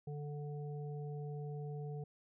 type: harmonic tone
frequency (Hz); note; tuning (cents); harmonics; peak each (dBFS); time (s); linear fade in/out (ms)
146.83; D3; 0; 1 / 3 / 5; -41 / -48 / -55; 0.07-2.04; 5
effects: none